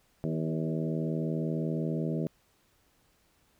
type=harmonic tone with a mistuned harmonic; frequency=80 Hz; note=D#2; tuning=49 cents sharp; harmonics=2 / 3 / 4 / 5 / 6 / 7 / 8; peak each=-31 / -35 / -37 / -39 / -41 / -42 / -43 dBFS; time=0.24-2.27 s; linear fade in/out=0 ms; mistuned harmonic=5; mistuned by=-24 cents; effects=pink hiss -68 dBFS RMS until 3.59 s